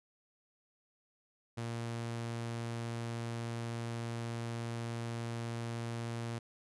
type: tone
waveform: sawtooth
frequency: 116.54 Hz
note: A#2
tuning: in tune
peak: -33 dBFS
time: 1.57-6.39 s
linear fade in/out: 10 ms
effects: resampled to 24000 Hz